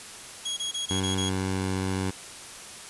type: tone bursts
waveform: sawtooth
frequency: 3310 Hz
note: G#7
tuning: 6 cents flat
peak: -25 dBFS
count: 6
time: 0.45-1.295 s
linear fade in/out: 10 ms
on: 120 ms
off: 25 ms
type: tone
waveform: 15% pulse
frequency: 94.6 Hz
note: F#2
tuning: 39 cents sharp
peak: -20 dBFS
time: 0.9-2.11 s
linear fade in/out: 10 ms
effects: white hiss -42 dBFS RMS until 2.89 s + resampled to 24000 Hz